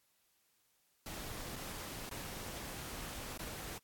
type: noise with dropouts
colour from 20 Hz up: pink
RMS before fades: -45 dBFS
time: 1.06-3.78 s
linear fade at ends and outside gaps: 1 ms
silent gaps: 1.558-1.562 / 2.092-2.112 / 3.376-3.393 s
effects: white hiss -75 dBFS RMS until 3.83 s + AAC 64 kbps